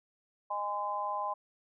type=harmonic tone; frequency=205.2 Hz; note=G#3; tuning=21 cents flat; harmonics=3 / 4 / 5; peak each=-40 / -36 / -34 dBFS; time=0.5-1.34 s; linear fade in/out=10 ms; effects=none